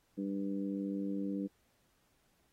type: harmonic tone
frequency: 98.5 Hz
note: G2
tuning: 9 cents sharp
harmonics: 2 / 3 / 4 / 5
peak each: -37 / -37 / -49 / -46 dBFS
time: 0.17-1.48 s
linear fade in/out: 20 ms
effects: pink hiss -74 dBFS RMS until 2.52 s + AAC 48 kbps